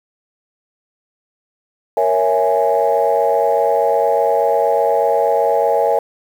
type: chord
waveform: sine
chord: A# half-diminished seventh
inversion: none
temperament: equal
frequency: 466.2 / 554.4 / 659.3 / 830.6 Hz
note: A#4 / C#5 / E5 / G#5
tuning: 0 / 0 / 0 / 0 cents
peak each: -17 dBFS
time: 1.97-5.99 s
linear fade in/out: 2 ms
effects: tanh soft clip ceiling -4 dBFS + 7-bit